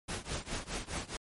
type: noise with tremolo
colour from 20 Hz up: pink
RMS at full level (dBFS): -35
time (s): 0.08-1.17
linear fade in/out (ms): 10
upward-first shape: triangle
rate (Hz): 4.8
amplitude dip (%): 95
effects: MP3 48 kbps